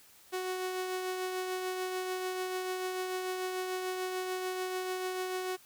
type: tone with tremolo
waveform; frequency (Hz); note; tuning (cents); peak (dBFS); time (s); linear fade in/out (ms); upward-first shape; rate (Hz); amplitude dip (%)
sawtooth; 370; F#4; 0; -28; 0.32-5.57; 20; triangle; 6.8; 35
effects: white hiss -59 dBFS RMS until 5.65 s